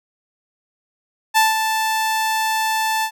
sawtooth tone with ADSR envelope, 880 Hz, A5, in tune, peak -7 dBFS, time 1.34-3.11 s, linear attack 31 ms, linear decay 170 ms, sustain -7 dB, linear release 73 ms, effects none

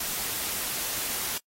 white noise, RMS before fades -31 dBFS, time 0-1.38 s, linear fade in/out 5 ms, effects noise-tail reverb RT60 0.1 s tail -25 dB re dry + AAC 48 kbps

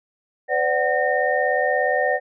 sine tone cluster, 506 / 583 / 747 / 1832 Hz, B4 / D5 / F#5 / A#6, +42 / -13 / +16 / -31 cents, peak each -23 dBFS, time 0.48-2.2 s, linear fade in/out 50 ms, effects none

